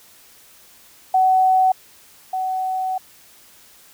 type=tone pair in turn; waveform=sine; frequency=751 / 751 Hz; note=F#5 / F#5; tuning=+26 / +26 cents; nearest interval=unison; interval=0 cents; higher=neither; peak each=-12 / -20 dBFS; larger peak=first; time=1.14-1.72 / 2.33-2.98 s; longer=second; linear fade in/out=5 ms; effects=white hiss -49 dBFS RMS until 3.93 s